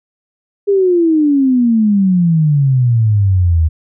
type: exponential sweep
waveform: sine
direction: down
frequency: 408.8 to 77.6 Hz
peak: -8 dBFS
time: 0.67-3.69 s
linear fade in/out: 20 ms
effects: none